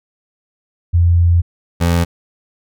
sine / 25% pulse tone pair in turn, 86 / 85.46 Hz, F2 / F2, -26 / -37 cents, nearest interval unison, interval 11 cents, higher first, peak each -8 dBFS, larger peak neither, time 0.93-1.42 / 1.8-2.05 s, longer first, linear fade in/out 20 ms, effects none

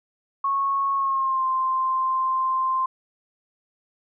sine tone with pitch glide, 1100 to 1046.1 Hz, C#6 to C6, -14 to -1 cents, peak -20 dBFS, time 0.44-2.86 s, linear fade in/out 5 ms, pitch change -87 cents, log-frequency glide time 0.95-1.45 s, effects none

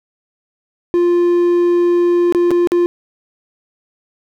triangle tone with dropouts, 349.2 Hz, F4, in tune, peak -8 dBFS, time 0.94-2.86 s, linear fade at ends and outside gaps 0 ms, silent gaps 2.324-2.348 / 2.507-2.514 / 2.673-2.719 s, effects none

